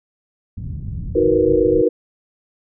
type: low-pass noise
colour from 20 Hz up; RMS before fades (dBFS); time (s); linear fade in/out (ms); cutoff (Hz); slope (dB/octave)
white; -27; 0.57-1.82; 10; 150; 24
type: chord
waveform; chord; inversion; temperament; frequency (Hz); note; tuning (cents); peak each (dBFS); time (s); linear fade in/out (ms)
sine; B major seventh; first; equal with one note detuned; 316 / 370 / 466.2 / 493.9; D#4 / F#4 / A#4 / B4; +27 / 0 / 0 / 0; -19 / -18 / -16 / -19; 1.15-1.89; 10
effects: none